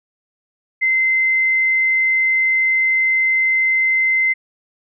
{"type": "tone", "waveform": "sine", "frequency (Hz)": 2069, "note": "C7", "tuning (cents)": -20, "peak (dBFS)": -13, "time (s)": [0.81, 4.34], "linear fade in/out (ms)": 20, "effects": []}